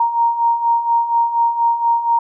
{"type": "beating tone pair", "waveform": "sine", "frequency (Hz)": [930, 934.2], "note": ["A#5", "A#5"], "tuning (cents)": [-4, 3], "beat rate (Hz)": 4.2, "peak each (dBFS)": [-20, -14], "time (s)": [0, 2.19], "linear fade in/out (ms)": 5, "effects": []}